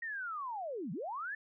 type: linear two-way sweep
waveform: sine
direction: down then up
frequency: 1888 to 146.83 to 1792 Hz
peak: -37 dBFS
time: 0.02-1.35 s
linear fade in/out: 5 ms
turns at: 0.92 s
effects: none